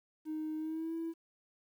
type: tone with pitch glide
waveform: triangle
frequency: 311.1 to 329.2 Hz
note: D#4 to E4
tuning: 0 to -2 cents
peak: -32 dBFS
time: 0.25-1.14 s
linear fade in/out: 50 ms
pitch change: +98 cents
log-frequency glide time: 0.57-0.95 s
effects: tanh soft clip ceiling -32 dBFS + 11-bit